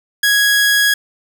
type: tone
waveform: sawtooth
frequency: 1661.2 Hz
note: G#6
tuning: in tune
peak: -7 dBFS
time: 0.23-0.94 s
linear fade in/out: 5 ms
effects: none